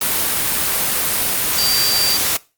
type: tone in noise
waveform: sine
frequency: 4699 Hz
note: D8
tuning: in tune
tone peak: -17 dBFS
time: 1.58-2.17 s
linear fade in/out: 5 ms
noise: white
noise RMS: -18 dBFS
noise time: 0.01-2.37 s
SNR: -2 dB
effects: noise-tail reverb RT60 0.3 s tail -21 dB re dry + Opus 32 kbps

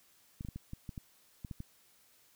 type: clicks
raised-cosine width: 5 ms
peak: -29 dBFS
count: 10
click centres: 0.409 / 0.449 / 0.487 / 0.56 / 0.734 / 0.892 / 0.978 / 1.448 / 1.512 / 1.604 s
effects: white hiss -66 dBFS RMS until 2.35 s

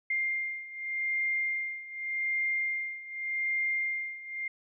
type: beating tone pair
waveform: sine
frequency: 2108 / 2108.85 Hz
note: C7 / C7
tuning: +12 / +13 cents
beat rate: 0.85 Hz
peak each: -34 / -31 dBFS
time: 0.1-4.48 s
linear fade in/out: 5 ms
effects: none

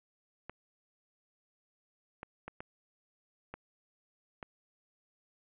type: clicks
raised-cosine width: 0.5 ms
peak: -27 dBFS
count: 6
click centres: 0.496 / 2.231 / 2.48 / 2.605 / 3.54 / 4.428 s
effects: resampled to 8000 Hz + 9-bit

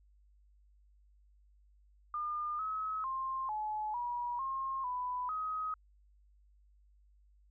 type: tone with pitch steps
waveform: sine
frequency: 1209 / 1282 / 1057 / 854 / 965 / 1070 / 995 / 1263 Hz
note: D6 / E6 / C6 / G#5 / B5 / C6 / B5 / D#6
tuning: +50 / -49 / +17 / +48 / -40 / +38 / +13 / +26 cents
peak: -34 dBFS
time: 2.14-5.74 s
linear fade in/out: 2 ms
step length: 450 ms
effects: added 50 Hz sine -62 dBFS peak until 7.5 s

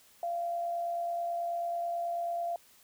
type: tone with amplitude modulation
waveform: sine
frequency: 688 Hz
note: F5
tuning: 26 cents flat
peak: -29 dBFS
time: 0.23-2.56 s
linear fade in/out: 2 ms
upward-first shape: sine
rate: 69.2 Hz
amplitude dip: 35%
effects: white hiss -61 dBFS RMS until 2.83 s

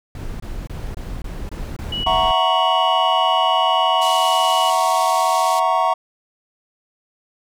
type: noise bursts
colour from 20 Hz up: brown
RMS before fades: -28 dBFS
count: 8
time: 0.15-2.311 s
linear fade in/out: 2 ms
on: 250 ms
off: 23 ms
type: tone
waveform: sine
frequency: 2933 Hz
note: F#7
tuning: 16 cents flat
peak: -22 dBFS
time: 1.92-4.7 s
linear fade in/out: 5 ms
type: chord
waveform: triangle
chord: F# dominant seventh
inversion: third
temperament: equal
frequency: 659.3 / 740 / 932.3 / 1108.7 Hz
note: E5 / F#5 / A#5 / C#6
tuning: 0 / 0 / 0 / 0 cents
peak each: -20 / -18 / -18 / -18 dBFS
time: 2.06-5.94 s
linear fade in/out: 10 ms
type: band-pass noise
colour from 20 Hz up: pink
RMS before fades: -31 dBFS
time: 4.01-5.6 s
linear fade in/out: 10 ms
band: 3100 to 11000 Hz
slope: 24 dB/octave
effects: none

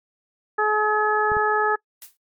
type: harmonic tone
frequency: 425.5 Hz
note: G#4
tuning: 42 cents sharp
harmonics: 1 / 2 / 3 / 4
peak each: -23 / -23 / -23 / -23 dBFS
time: 0.58-1.76 s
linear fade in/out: 10 ms
type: clicks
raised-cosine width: 5 ms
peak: -23 dBFS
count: 2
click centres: 1.318 / 1.368 s
type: noise with exponential decay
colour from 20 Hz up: blue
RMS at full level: -34 dBFS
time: 2.02-2.17 s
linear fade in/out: 1 ms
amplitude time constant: 32 ms
effects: noise-tail reverb RT60 0.1 s tail -24 dB re dry + MP3 96 kbps

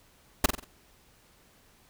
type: noise with echo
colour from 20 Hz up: pink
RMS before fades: -18 dBFS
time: 0.44-0.46 s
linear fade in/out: 5 ms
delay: 46 ms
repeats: 4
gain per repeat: -7 dB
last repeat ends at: 0.644 s
effects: pink hiss -61 dBFS RMS until 1.89 s

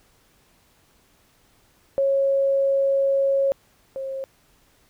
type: tone pair in turn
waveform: sine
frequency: 548 / 536.7 Hz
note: C#5 / C5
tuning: -20 / +44 cents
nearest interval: unison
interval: 36 cents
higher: first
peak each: -17 / -27 dBFS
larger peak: first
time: 1.98-3.52 / 3.96-4.24 s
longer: first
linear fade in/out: 0 ms
effects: pink hiss -60 dBFS RMS until 4.89 s

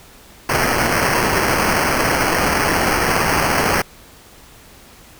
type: noise with sample-and-hold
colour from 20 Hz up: violet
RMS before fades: -17 dBFS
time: 0.49-3.82 s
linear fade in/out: 5 ms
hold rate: 3675 Hz
effects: pink hiss -44 dBFS RMS until 5.19 s

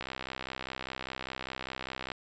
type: click train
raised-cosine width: 0.3 ms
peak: -20 dBFS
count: 138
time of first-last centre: 0.01-2.118 s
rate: 65 Hz
effects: resampled to 16000 Hz

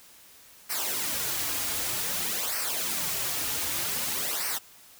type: noise with flanger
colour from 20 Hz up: white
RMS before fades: -30 dBFS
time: 0.69-4.59 s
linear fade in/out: 20 ms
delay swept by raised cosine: 0.28 to 5.38 ms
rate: 0.53 Hz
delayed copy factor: -0.7
effects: white hiss -53 dBFS RMS until 4.99 s

